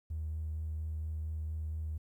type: tone with vibrato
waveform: triangle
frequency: 78.2 Hz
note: D#2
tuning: 9 cents sharp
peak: -31 dBFS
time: 0.1-1.98 s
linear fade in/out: 10 ms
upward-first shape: sine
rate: 4.3 Hz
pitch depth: 12 cents each way
effects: tanh soft clip ceiling -32 dBFS + 12-bit